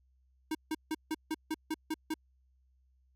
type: tone bursts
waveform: square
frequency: 314.5 Hz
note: D#4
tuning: 19 cents sharp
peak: -32 dBFS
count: 9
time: 0.51-2.141 s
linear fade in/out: 5 ms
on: 39 ms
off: 160 ms
effects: added 64 Hz sine -66 dBFS peak until 3.15 s + AAC 64 kbps